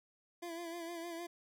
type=tone with vibrato; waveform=25% pulse; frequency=338.7 Hz; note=E4; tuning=47 cents sharp; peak=-38 dBFS; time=0.42-1.27 s; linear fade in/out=10 ms; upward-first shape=sine; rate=6.5 Hz; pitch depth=48 cents each way; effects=none